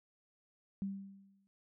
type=tone with exponential decay; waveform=sine; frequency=196 Hz; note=G3; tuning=in tune; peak=-33 dBFS; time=0.82-1.47 s; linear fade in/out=0 ms; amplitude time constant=140 ms; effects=none